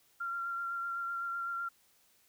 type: tone with vibrato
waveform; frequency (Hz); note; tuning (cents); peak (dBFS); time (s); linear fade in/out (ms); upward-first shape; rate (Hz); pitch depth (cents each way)
sine; 1378; F6; -24; -34; 0.2-1.69; 10; sine; 7.9; 17
effects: white hiss -68 dBFS RMS until 2.28 s